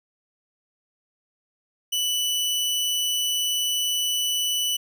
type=tone; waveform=sawtooth; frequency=2973 Hz; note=F#7; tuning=8 cents sharp; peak=-19 dBFS; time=1.92-4.77 s; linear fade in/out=10 ms; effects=none